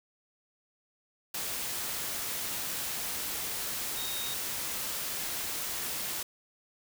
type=tone in noise; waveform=sine; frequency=3729 Hz; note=A#7; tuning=in tune; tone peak=-38 dBFS; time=3.97-4.34 s; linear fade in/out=5 ms; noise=white; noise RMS=-35 dBFS; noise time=1.34-6.23 s; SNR=-6 dB; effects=none